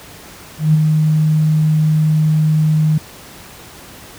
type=tone with ADSR envelope; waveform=sine; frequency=155 Hz; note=D#3; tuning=6 cents flat; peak=-6 dBFS; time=0.58-2.98 s; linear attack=160 ms; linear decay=21 ms; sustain=-4 dB; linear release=5 ms; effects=pink hiss -37 dBFS RMS until 4.18 s + high-pass 60 Hz 12 dB/octave